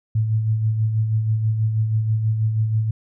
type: tone with tremolo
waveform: sine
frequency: 109.8 Hz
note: A2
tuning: 3 cents flat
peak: -15 dBFS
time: 0.15-2.91 s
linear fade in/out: 5 ms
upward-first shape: sine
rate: 6.2 Hz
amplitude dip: 45%
effects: none